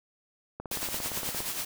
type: click train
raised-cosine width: 1 ms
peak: -23 dBFS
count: 15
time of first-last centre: 0.6-1.405 s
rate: 17.4 Hz
type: noise with tremolo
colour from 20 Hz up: white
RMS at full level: -32 dBFS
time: 0.71-1.65 s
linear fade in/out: 5 ms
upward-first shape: sine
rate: 9.3 Hz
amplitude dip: 50%
effects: none